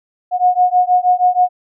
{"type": "beating tone pair", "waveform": "sine", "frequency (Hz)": [722, 728.3], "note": ["F#5", "F#5"], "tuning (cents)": [-43, -28], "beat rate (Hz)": 6.3, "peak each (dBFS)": -13, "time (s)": [0.31, 1.49], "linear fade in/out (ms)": 50, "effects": []}